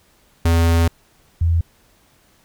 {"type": "tone pair in turn", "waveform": ["square", "sine"], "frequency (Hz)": [83.6, 83.6], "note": ["E2", "E2"], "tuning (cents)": [25, 25], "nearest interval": "unison", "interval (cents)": 0, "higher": "neither", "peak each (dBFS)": -13, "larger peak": "neither", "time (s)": [[0.45, 0.88], [1.41, 1.61]], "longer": "first", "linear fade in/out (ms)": 5, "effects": ["pink hiss -56 dBFS RMS until 2.44 s"]}